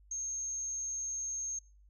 sine tone, 6430 Hz, G8, 43 cents sharp, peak -35 dBFS, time 0.11-1.59 s, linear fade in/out 5 ms, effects noise-tail reverb RT60 0.4 s tail -21 dB re dry + added 50 Hz sine -58 dBFS peak until 1.89 s

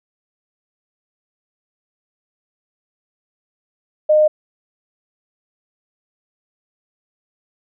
sine tone, 612 Hz, D#5, 29 cents flat, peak -9 dBFS, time 4.09-4.28 s, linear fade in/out 10 ms, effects none

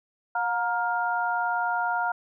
sine tone cluster, 718 / 936 / 1406 Hz, F5 / A#5 / F6, +48 / +7 / +11 cents, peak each -28 dBFS, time 0.35-2.12 s, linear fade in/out 5 ms, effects none

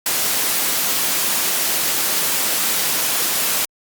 white high-pass noise, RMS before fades -19 dBFS, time 0.06-3.65 s, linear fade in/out 2 ms, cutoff 160 Hz, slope 12 dB/octave, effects Opus 48 kbps

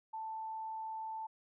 sine tone, 883 Hz, A5, 6 cents sharp, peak -39 dBFS, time 0.13-1.27 s, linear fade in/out 10 ms, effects none

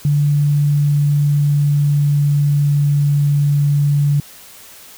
sine tone with pitch glide, 145.7 to 144.19 Hz, D3 to D3, -13 to -31 cents, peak -11 dBFS, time 0.05-4.2 s, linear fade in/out 2 ms, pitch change -18 cents, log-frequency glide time 0.32-3.14 s, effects white hiss -40 dBFS RMS until 4.97 s

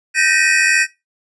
square tone cluster, 1556 / 1831 / 1914 / 2450 / 2544 Hz, G6 / A#6 / A#6 / D#7 / D#7, -13 / -32 / +45 / -27 / +38 cents, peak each -19 dBFS, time 0.14-0.87 s, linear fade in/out 50 ms, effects noise-tail reverb RT60 0.2 s tail -17 dB re dry + resampled to 24000 Hz

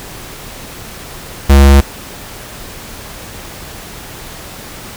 square tone, 69.3 Hz, C#2, in tune, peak -3 dBFS, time 1.49-1.81 s, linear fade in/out 10 ms, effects pink hiss -30 dBFS RMS until 4.96 s

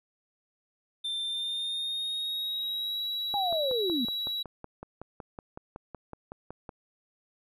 triangle tone with pitch glide, 3573 to 3896 Hz, A7 to B7, +26 to -24 cents, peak -29 dBFS, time 1.04-4.43 s, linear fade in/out 10 ms, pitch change +150 cents, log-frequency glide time 1.23-3.03 s
click train, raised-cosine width 1 ms, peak -26 dBFS, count 19, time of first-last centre 3.34-6.692 s, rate 5.37 Hz
sine linear sweep, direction down, 830.6 to 220 Hz, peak -27 dBFS, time 3.34-4.05 s, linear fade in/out 2 ms
effects none

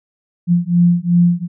sine beating tone pair, 172.7 / 175.4 Hz, F3 / F3, -19 / +8 cents, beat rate 2.7 Hz, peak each -13 dBFS, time 0.47-1.48 s, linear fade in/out 50 ms, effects none

